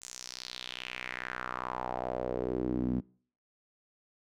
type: tone with band-pass filter sweep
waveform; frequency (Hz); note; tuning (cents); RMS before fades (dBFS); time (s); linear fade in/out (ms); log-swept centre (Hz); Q
sawtooth; 62.4; B1; +19; -36; 0.01-3.01; 20; 7500 to 220; 3.2
effects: noise-tail reverb RT60 0.5 s tail -25 dB re dry